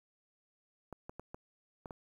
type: clicks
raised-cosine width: 1 ms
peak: -30 dBFS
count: 6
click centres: 0.927 / 1.095 / 1.196 / 1.345 / 1.858 / 1.908 s
effects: 10-bit